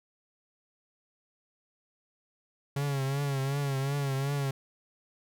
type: tone with vibrato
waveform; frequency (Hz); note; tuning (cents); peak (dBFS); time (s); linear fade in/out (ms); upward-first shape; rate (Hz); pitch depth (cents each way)
45% pulse; 138.5; C#3; -1; -28; 2.76-4.51; 5; triangle; 2.7; 70
effects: none